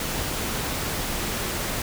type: noise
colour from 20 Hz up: pink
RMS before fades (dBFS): -28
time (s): 0-1.82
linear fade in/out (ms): 2
effects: none